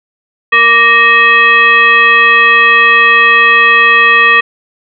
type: tone with frequency modulation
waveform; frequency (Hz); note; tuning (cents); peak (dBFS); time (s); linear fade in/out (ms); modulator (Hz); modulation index
sine; 1864.7; A#6; 0; -3; 0.52-4.41; 10; 699; 1.2
effects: none